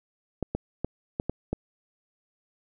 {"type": "clicks", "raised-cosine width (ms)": 2, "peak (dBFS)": -14, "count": 6, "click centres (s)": [0.427, 0.55, 0.846, 1.199, 1.296, 1.53], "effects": []}